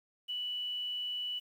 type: tone with quantisation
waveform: sine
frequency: 2960 Hz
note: F#7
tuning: in tune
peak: -34 dBFS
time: 0.28-1.4 s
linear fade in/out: 20 ms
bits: 10
effects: none